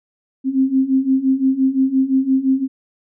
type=beating tone pair; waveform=sine; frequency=261.6 / 267.4 Hz; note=C4 / C4; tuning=0 / +38 cents; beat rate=5.8 Hz; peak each=-18 / -15 dBFS; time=0.44-2.68 s; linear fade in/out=50 ms; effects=none